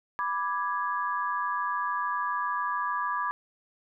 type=chord; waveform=sine; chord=G# diminished; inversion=first; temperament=equal; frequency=987.8 / 1174.7 / 1661.2 Hz; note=B5 / D6 / G#6; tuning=0 / 0 / 0 cents; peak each=-31 / -30 / -34 dBFS; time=0.19-3.31 s; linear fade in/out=0 ms; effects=none